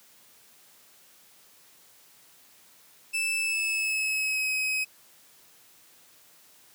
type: tone with pitch glide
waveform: 40% pulse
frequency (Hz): 2637 to 2538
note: E7 to D#7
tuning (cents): 0 to +34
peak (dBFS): -25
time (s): 3.13-4.85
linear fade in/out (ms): 20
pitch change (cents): -66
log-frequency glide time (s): 3.37-4.53
effects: white hiss -57 dBFS RMS until 6.74 s + high-pass 100 Hz 12 dB/octave